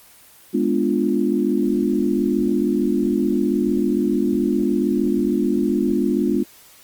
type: chord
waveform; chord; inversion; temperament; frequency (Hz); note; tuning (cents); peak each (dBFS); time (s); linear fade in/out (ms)
sine; G# diminished seventh; none; equal; 207.7 / 246.9 / 293.7 / 349.2; G#3 / B3 / D4 / F4; 0 / 0 / 0 / 0; -22; 0.53-6.44; 20
effects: white hiss -48 dBFS RMS until 6.83 s + Opus 24 kbps